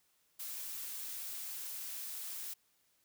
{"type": "noise", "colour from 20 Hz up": "blue", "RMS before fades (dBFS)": -43, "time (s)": [0.39, 2.54], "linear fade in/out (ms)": 10, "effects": ["white hiss -74 dBFS RMS until 3.04 s"]}